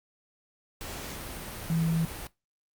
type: tone in noise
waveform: sine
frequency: 164.2 Hz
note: E3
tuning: 6 cents flat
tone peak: -24 dBFS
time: 1.7-2.05 s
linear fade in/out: 0 ms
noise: pink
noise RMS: -39 dBFS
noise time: 0.81-2.27 s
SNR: +12 dB
effects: noise-tail reverb RT60 0.2 s tail -20 dB re dry + Opus 48 kbps